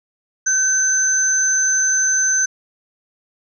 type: tone pair together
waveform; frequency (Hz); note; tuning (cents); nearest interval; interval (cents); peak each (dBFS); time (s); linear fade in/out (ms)
sine; 1537 / 6148; G6 / G8; -35 / -35; 2 octaves; 2400; -20 / -15; 0.46-2.46; 10
effects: none